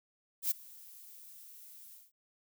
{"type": "noise with ADSR envelope", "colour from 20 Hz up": "violet", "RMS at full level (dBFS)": -29, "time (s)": [0.42, 2.12], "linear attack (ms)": 90, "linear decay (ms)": 12, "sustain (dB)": -24, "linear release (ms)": 190, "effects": []}